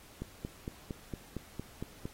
click train, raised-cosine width 3 ms, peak -24 dBFS, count 9, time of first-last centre 0.22-2.055 s, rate 4.36 Hz, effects pink hiss -56 dBFS RMS until 2.13 s + AAC 48 kbps

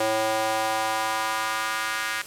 square tone with high-pass filter sweep, 110 Hz, A2, in tune, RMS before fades -26 dBFS, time 0-2.22 s, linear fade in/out 5 ms, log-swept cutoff 530 to 1600 Hz, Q 2, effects white hiss -41 dBFS RMS until 2.26 s + low-pass 12000 Hz 12 dB/octave

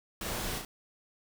pink noise with echo, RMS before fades -37 dBFS, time 0.21-0.58 s, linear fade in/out 2 ms, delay 35 ms, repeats 2, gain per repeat -3 dB, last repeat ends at 0.65 s, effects none

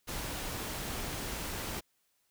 pink noise, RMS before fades -38 dBFS, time 0.07-1.81 s, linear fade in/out 20 ms, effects white hiss -75 dBFS RMS until 2.3 s

